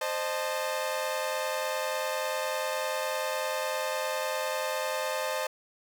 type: chord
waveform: sawtooth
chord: A diminished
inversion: first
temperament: equal with one note detuned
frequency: 523.3 / 613.3 / 880 Hz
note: C5 / Eb5 / A5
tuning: 0 / -25 / 0 cents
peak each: -29 / -29 / -32 dBFS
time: 0.01-5.47 s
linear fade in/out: 5 ms
effects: none